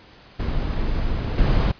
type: noise with level steps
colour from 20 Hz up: brown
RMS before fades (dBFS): -23 / -17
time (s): 0.39-1.72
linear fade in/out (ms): 10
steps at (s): 1.38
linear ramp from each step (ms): 2
effects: pink hiss -48 dBFS RMS until 1.79 s + resampled to 11025 Hz